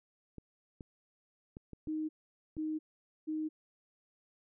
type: clicks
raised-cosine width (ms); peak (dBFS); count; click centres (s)
3; -33; 6; 0.383 / 0.808 / 1.569 / 1.733 / 1.873 / 2.568
type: tone bursts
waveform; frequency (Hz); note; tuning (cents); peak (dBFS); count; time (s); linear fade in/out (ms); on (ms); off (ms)
sine; 311.1; D#4; 0; -33; 3; 1.87-3.49; 20; 220; 480
effects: none